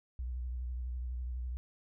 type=tone with vibrato; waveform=sine; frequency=61.74 Hz; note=B1; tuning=in tune; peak=-35 dBFS; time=0.19-1.57 s; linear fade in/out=0 ms; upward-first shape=triangle; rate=12 Hz; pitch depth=75 cents each way; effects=none